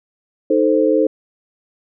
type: chord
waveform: sine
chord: A diminished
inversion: second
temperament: equal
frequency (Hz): 311.1 / 440 / 523.3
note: Eb4 / A4 / C5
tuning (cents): 0 / 0 / 0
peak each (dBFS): -16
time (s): 0.5-1.07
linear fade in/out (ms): 5
effects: none